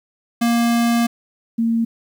square / sine tone pair in turn, 234.6 / 229.1 Hz, A#3 / A#3, +11 / -30 cents, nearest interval unison, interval 41 cents, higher first, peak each -15 dBFS, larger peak neither, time 0.41-1.07 / 1.58-1.85 s, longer first, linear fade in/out 10 ms, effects 9-bit

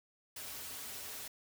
white noise with comb filter, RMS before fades -45 dBFS, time 0.36-1.28 s, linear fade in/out 5 ms, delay 5.8 ms, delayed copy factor -0.75, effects none

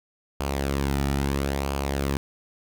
sawtooth tone with flanger, 69.3 Hz, C#2, in tune, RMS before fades -26 dBFS, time 0.4-2.17 s, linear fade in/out 0 ms, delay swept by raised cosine 0.52 to 1.92 ms, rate 0.75 Hz, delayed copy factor -0.5, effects none

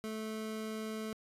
25% pulse tone, 218.3 Hz, A3, 13 cents flat, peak -34 dBFS, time 0.04-1.13 s, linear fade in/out 0 ms, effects resampled to 32000 Hz + 11-bit

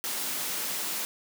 white high-pass noise, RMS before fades -32 dBFS, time 0.04-1.05 s, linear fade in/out 0 ms, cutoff 150 Hz, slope 96 dB/octave, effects none

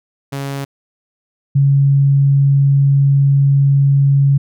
sawtooth / sine tone pair in turn, 138.59 / 139.14 Hz, C#3 / C#3, 0 / +7 cents, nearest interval unison, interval 7 cents, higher second, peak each -17 / -8 dBFS, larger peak second, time 0.32-0.65 / 1.55-4.38 s, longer second, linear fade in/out 10 ms, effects none

